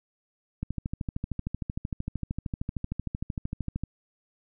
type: click train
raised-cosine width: 5 ms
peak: -18 dBFS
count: 43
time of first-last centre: 0.63-3.836 s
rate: 13.1 Hz
effects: none